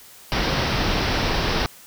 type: low-pass noise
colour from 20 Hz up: pink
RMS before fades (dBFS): -22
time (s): 0.32-1.66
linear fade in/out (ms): 0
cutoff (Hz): 5700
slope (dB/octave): 96
effects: white hiss -46 dBFS RMS until 1.86 s